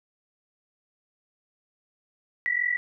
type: tone pair together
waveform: sine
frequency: 1931.5 / 1975.5 Hz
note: B6 / B6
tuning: -39 / 0 cents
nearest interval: unison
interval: 39 cents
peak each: -26 dBFS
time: 2.46-2.77 s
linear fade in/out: 0 ms
effects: none